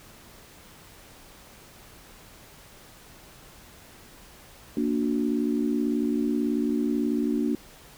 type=chord; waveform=sine; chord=Bb augmented; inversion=none; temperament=just; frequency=233.1 / 291.4 / 364.2 Hz; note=Bb3 / D4 / F#4; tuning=0 / -13 / -27 cents; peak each=-26 / -26 / -31 dBFS; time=4.77-7.55 s; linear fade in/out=2 ms; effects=pink hiss -50 dBFS RMS until 7.97 s